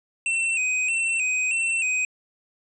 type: tone with vibrato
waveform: square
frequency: 2600 Hz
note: E7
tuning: 24 cents flat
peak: -22 dBFS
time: 0.26-2.05 s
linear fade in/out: 2 ms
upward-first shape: square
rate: 1.6 Hz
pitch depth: 62 cents each way
effects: resampled to 24000 Hz